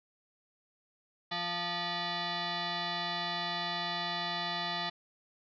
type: tone with frequency modulation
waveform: sine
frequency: 1396.9 Hz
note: F6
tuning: in tune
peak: -32 dBFS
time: 1.31-4.9 s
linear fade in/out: 10 ms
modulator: 523 Hz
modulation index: 5.6
effects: none